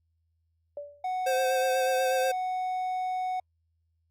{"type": "tone with exponential decay", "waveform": "sine", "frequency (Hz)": 579, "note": "D5", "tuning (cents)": -25, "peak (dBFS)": -32, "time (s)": [0.77, 1.13], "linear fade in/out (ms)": 2, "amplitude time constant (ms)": 78}
{"type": "tone", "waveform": "triangle", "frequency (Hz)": 740, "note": "F#5", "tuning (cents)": 0, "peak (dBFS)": -26, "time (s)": [1.04, 3.4], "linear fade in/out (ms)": 5}
{"type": "tone with vibrato", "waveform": "square", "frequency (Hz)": 522, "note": "C5", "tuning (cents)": -4, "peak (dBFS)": -26, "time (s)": [1.26, 2.32], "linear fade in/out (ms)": 10, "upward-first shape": "sine", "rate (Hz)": 8.2, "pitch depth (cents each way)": 22}
{"effects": ["added 82 Hz sine -70 dBFS peak until 4.1 s", "Opus 48 kbps"]}